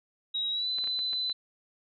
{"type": "tone with pitch glide", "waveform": "sine", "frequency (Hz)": [3827, 4017], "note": ["A#7", "B7"], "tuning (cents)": [45, 29], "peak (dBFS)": -28, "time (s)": [0.34, 1.33], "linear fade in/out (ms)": 10, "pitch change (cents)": 84, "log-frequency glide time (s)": [0.51, 0.69]}
{"type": "clicks", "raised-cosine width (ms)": 0.3, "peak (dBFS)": -29, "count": 6, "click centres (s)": [0.785, 0.841, 0.874, 0.991, 1.132, 1.297]}
{"effects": []}